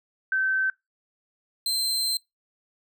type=tone pair in turn; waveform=sine / sawtooth; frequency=1542 / 4117 Hz; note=G6 / C8; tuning=-29 / -29 cents; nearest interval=octave + perfect fourth; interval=1700 cents; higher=second; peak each=-21 dBFS; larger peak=neither; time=0.32-0.7 / 1.66-2.17 s; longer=second; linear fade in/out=2 ms; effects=noise-tail reverb RT60 0.2 s tail -25 dB re dry